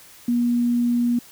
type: tone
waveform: sine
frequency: 240 Hz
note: B3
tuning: 49 cents flat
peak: -17 dBFS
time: 0.28-1.19 s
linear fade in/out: 5 ms
effects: white hiss -47 dBFS RMS until 1.31 s